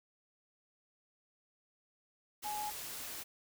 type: tone in noise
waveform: sine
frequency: 840 Hz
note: G#5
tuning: 19 cents sharp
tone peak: -37 dBFS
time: 2.44-2.71 s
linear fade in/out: 20 ms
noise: white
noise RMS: -44 dBFS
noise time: 2.42-3.24 s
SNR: +4 dB
effects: none